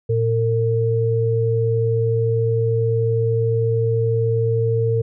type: tone pair together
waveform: sine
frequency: 114.19 / 454.8 Hz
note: A#2 / A#4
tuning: -35 / -43 cents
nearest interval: 2 octaves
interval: 2392 cents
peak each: -18 / -19 dBFS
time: 0.09-5.02 s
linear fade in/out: 10 ms
effects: none